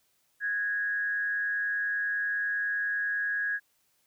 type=tone with frequency modulation; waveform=sine; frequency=1655 Hz; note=G#6; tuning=6 cents flat; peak=-27 dBFS; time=0.4-3.6 s; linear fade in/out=50 ms; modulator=164 Hz; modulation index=0.37; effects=white hiss -71 dBFS RMS until 4.06 s